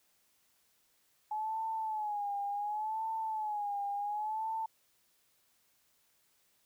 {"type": "tone with vibrato", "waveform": "sine", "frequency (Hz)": 847, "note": "G#5", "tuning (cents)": 34, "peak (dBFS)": -33, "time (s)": [1.31, 4.66], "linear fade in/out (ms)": 5, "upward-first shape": "sine", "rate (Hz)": 0.69, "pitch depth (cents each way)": 87, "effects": ["white hiss -72 dBFS RMS until 6.65 s"]}